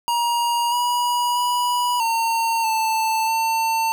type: tone with pitch steps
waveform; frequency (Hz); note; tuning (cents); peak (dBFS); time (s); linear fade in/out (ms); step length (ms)
square; 947 / 969 / 977 / 912 / 887 / 900; A#5 / B5 / B5 / A#5 / A5 / A5; +27 / -33 / -19 / -38 / +14 / +39; -19; 0.08-3.92; 0; 640
effects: none